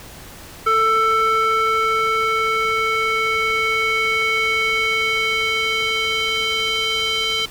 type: tone with band-pass filter sweep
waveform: square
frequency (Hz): 443.7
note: A4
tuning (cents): +14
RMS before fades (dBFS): -19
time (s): 0.66-7.46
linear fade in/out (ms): 10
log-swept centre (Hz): 1400 to 3200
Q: 2.8
effects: pink hiss -39 dBFS RMS until 7.5 s